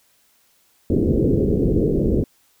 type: low-pass noise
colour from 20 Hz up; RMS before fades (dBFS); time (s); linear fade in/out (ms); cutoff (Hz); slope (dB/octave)
white; -18; 0.9-2.24; 2; 460; 48
effects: white hiss -60 dBFS RMS until 2.6 s